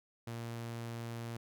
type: tone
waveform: sawtooth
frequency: 116.54 Hz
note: A#2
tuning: in tune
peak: -36 dBFS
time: 0.27-1.37 s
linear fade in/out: 5 ms
effects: none